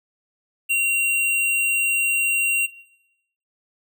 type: tone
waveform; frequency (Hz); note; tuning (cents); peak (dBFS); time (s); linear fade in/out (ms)
square; 2753; F7; -25; -18; 0.69-2.67; 20
effects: noise-tail reverb RT60 0.8 s tail -18 dB re dry